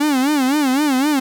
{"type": "tone with vibrato", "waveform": "45% pulse", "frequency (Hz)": 278.3, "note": "C#4", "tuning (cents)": 7, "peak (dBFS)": -14, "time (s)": [0, 1.2], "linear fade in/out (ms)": 10, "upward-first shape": "sine", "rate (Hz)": 3.9, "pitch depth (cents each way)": 160, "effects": []}